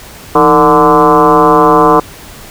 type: tone with frequency modulation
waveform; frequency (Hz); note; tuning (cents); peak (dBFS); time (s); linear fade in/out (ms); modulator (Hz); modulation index
sine; 740; F#5; 0; -3; 0.35-2; 5; 142; 3.3
effects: pink hiss -32 dBFS RMS until 2.5 s